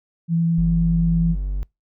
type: tone with vibrato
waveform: sine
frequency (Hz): 166.8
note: E3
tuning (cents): +21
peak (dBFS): -16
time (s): 0.28-1.36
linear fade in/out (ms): 50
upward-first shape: sine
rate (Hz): 9.6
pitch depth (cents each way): 8
type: tone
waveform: triangle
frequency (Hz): 48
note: G1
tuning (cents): -36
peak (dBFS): -19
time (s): 0.58-1.63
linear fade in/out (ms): 0
effects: noise-tail reverb RT60 0.2 s tail -26 dB re dry